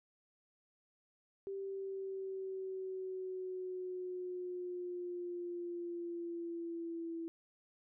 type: linear sweep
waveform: sine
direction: down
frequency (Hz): 392 to 330.6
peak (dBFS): -39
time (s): 1.47-7.28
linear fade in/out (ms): 0
effects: none